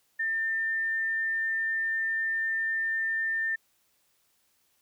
sine tone, 1798 Hz, A6, 37 cents sharp, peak -26 dBFS, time 0.19-3.56 s, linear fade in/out 10 ms, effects white hiss -70 dBFS RMS until 4.81 s

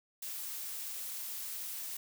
blue noise, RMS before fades -41 dBFS, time 0.22-1.97 s, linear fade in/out 5 ms, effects none

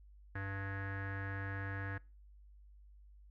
square tone with low-pass filter, 98 Hz, G2, in tune, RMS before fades -41 dBFS, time 0.35-1.98 s, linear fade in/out 5 ms, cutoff 1700 Hz, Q 9.8, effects noise-tail reverb RT60 0.3 s tail -22 dB re dry + added 50 Hz sine -56 dBFS peak until 3.3 s

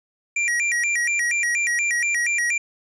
square tone with vibrato, 2124 Hz, C7, 25 cents sharp, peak -20 dBFS, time 0.36-2.58 s, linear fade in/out 5 ms, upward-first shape square, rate 4.2 Hz, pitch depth 190 cents each way, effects resampled to 22050 Hz

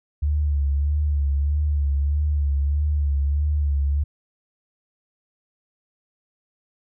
sine tone with vibrato, 72.3 Hz, D2, 27 cents flat, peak -18 dBFS, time 0.22-4.04 s, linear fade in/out 10 ms, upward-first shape sine, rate 1.6 Hz, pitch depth 57 cents each way, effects none

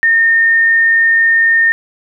sine tone, 1826 Hz, A#6, 36 cents flat, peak -7 dBFS, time 0.03-1.72 s, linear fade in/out 0 ms, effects none

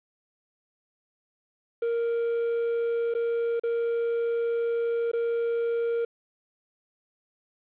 triangle tone with dropouts, 466.2 Hz, A#4, in tune, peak -22 dBFS, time 1.82-6.05 s, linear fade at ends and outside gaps 5 ms, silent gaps 3.14-3.149 / 3.597-3.635 / 5.116-5.133 s, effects resampled to 8000 Hz + 9-bit

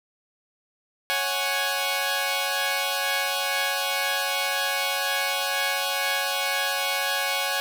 10% pulse chord, C# suspended fourth, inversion none, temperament equal, 554.4 / 740 / 830.6 Hz, C#5 / F#5 / G#5, 0 / 0 / 0 cents, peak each -20 dBFS, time 1.1-7.6 s, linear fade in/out 0 ms, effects none

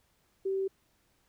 sine tone, 386 Hz, G4, 27 cents flat, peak -28 dBFS, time 0.45-0.68 s, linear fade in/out 10 ms, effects pink hiss -71 dBFS RMS until 1.28 s

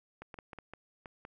clicks, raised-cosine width 0.5 ms, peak -30 dBFS, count 8, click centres 0.22 / 0.342 / 0.388 / 0.532 / 0.587 / 0.736 / 1.058 / 1.251 s, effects none

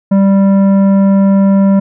triangle tone with tanh clipping, 196 Hz, G3, in tune, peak -7 dBFS, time 0.11-1.8 s, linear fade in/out 10 ms, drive 15 dB, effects none

